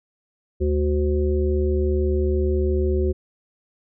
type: harmonic tone with a mistuned harmonic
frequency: 74.2 Hz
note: D2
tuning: 18 cents sharp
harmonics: 1 / 3 / 5 / 7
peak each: -20 / -30 / -22 / -32 dBFS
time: 0.6-3.13 s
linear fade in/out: 20 ms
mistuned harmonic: 3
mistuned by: -47 cents
effects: none